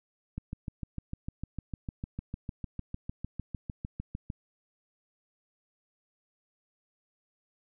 click train, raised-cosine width 5 ms, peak -23 dBFS, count 27, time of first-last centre 0.38-4.302 s, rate 6.63 Hz, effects none

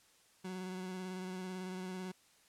30% pulse tone with vibrato, 185 Hz, F#3, in tune, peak -38 dBFS, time 0.44-2.12 s, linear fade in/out 10 ms, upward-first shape square, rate 18 Hz, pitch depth 20 cents each way, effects white hiss -67 dBFS RMS until 2.48 s + low-pass 10000 Hz 12 dB/octave

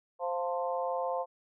harmonic tone with a mistuned harmonic, 174.61 Hz, F3, in tune, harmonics 3 / 4 / 5 / 6, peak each -33 / -35 / -37 / -39 dBFS, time 0.19-1.26 s, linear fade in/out 50 ms, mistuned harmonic 5, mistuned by +30 cents, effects none

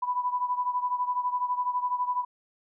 sine beating tone pair, 987.8 / 999.8 Hz, B5 / B5, 0 / +21 cents, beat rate 12 Hz, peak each -27 / -31 dBFS, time 0.02-2.25 s, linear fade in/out 10 ms, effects none

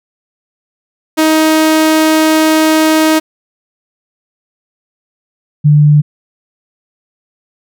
sawtooth / sine tone pair in turn, 314.7 / 148.52 Hz, D#4 / D3, +20 / +20 cents, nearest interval octave + minor second, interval 1300 cents, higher first, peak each -3 dBFS, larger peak neither, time 1.17-3.2 / 5.64-6.02 s, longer first, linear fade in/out 20 ms, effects none

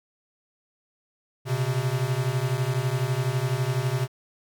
square beating tone pair, 123.1 / 135.1 Hz, B2 / C#3, -5 / -44 cents, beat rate 12 Hz, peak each -27 dBFS, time 1.45-4.08 s, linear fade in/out 50 ms, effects none

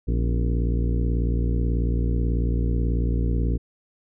harmonic tone with a mistuned harmonic, 58.27 Hz, A#1, in tune, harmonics 1 / 2 / 3 / 4 / 5 / 6 / 7 / 8, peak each -21 / -27 / -31 / -33 / -35 / -37 / -38 / -39 dBFS, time 0.07-3.58 s, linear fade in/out 20 ms, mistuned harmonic 4, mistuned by +130 cents, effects none

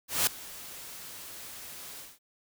white noise with ADSR envelope, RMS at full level -24 dBFS, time 0.08-2.19 s, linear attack 190 ms, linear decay 3 ms, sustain -20 dB, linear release 200 ms, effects none

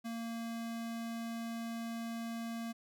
square tone, 230 Hz, A#3, 23 cents flat, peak -39 dBFS, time 0.04-2.73 s, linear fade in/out 20 ms, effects none

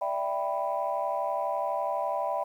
sine chord, E minor seventh, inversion third, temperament equal, 587.3 / 659.3 / 784 / 987.8 Hz, D5 / E5 / G5 / B5, 0 / 0 / 0 / 0 cents, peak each -32 dBFS, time 0.01-2.44 s, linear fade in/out 10 ms, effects tanh soft clip ceiling -18 dBFS + 10-bit

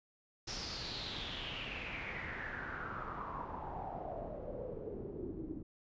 pink noise with low-pass filter sweep, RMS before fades -43 dBFS, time 0.47-5.63 s, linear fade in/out 10 ms, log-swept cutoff 5500 to 290 Hz, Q 5.7, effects resampled to 16000 Hz

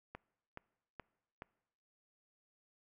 click train, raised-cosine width 0.5 ms, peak -30 dBFS, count 4, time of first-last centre 0.15-1.421 s, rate 2.36 Hz, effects noise-tail reverb RT60 0.9 s tail -24 dB re dry

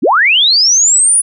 sine linear sweep, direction up, 159.3 to 9956 Hz, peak -6 dBFS, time 0.02-1.22 s, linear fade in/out 20 ms, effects none

